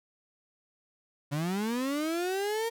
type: linear sweep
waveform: 35% pulse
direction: up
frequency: 138.4 to 466.2 Hz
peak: -27 dBFS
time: 1.31-2.7 s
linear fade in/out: 20 ms
effects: none